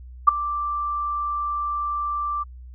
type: tone with ADSR envelope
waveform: sine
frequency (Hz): 1174.7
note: D6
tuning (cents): 0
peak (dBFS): -5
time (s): 0.27-2.44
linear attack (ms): 14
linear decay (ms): 10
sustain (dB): -18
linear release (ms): 19
effects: added 62 Hz sine -38 dBFS peak until 2.74 s